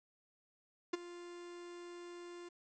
45% pulse tone with ADSR envelope, 349.2 Hz, F4, in tune, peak -31 dBFS, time 0.93-2.49 s, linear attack 8 ms, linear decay 19 ms, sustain -17 dB, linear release 10 ms, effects resampled to 16000 Hz + 11-bit

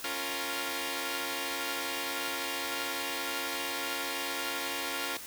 5% pulse chord, Bb minor, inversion first, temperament equal, 277.2 / 349.2 / 466.2 Hz, Db4 / F4 / Bb4, 0 / 0 / 0 cents, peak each -26 dBFS, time 0.04-5.17 s, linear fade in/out 2 ms, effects white hiss -44 dBFS RMS until 5.26 s

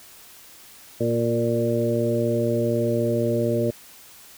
harmonic tone with a mistuned harmonic, 117.4 Hz, A#2, 13 cents sharp, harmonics 1 / 2 / 3 / 4 / 5, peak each -26 / -26 / -26 / -26 / -26 dBFS, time 1-3.71 s, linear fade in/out 10 ms, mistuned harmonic 4, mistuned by -15 cents, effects white hiss -47 dBFS RMS until 4.37 s

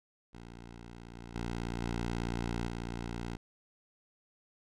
10% pulse tone with level steps, 58.27 Hz, A#1, in tune, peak -39 / -37 / -27 / -25 / -29 dBFS, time 0.33-3.37 s, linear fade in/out 10 ms, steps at 1.14 / 1.35 / 1.82 / 2.68 s, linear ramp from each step 2 ms, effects low-pass 7000 Hz 12 dB/octave

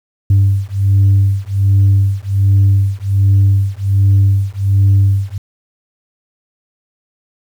sine beating tone pair, 97.8 / 99.1 Hz, G2 / G2, -4 / +19 cents, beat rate 1.3 Hz, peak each -10 dBFS, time 0.3-5.38 s, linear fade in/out 5 ms, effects tanh soft clip ceiling -4 dBFS + 7-bit

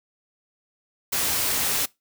white noise, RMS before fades -24 dBFS, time 1.12-1.86 s, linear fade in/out 10 ms, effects noise-tail reverb RT60 0.2 s tail -22 dB re dry

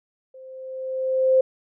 sine tone with level ramp, 522 Hz, C5, 4 cents flat, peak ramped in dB -41 to -12 dBFS, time 0.34-1.41 s, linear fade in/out 5 ms, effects none

